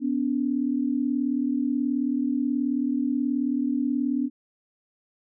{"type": "tone pair together", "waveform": "sine", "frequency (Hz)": [248.7, 287.3], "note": ["B3", "D4"], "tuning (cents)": [12, -38], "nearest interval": "major second", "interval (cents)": 250, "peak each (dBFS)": -25, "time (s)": [0, 4.3], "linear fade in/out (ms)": 50, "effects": []}